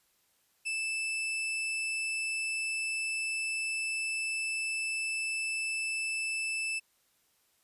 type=tone; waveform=40% pulse; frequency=2637 Hz; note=E7; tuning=in tune; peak=-30 dBFS; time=0.65-6.8 s; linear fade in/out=20 ms; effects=white hiss -71 dBFS RMS until 7.63 s + resampled to 32000 Hz